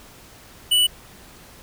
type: tone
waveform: square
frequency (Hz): 2960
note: F#7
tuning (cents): 0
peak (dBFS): -15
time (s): 0.71-0.87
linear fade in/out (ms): 10
effects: pink hiss -46 dBFS RMS until 1.62 s